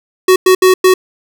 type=tone bursts at uneven times; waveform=square; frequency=372.2 Hz; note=F#4; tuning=10 cents sharp; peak=-5 dBFS; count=4; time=0.28-0.36 / 0.46-0.55 / 0.62-0.74 / 0.84-0.94 s; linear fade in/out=5 ms; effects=none